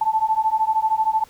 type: beating tone pair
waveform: sine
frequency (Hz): 871 / 884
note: A5 / A5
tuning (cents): -18 / +8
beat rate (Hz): 13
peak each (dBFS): -20 / -20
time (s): 0.01-1.24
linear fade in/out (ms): 5
effects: pink hiss -51 dBFS RMS until 1.29 s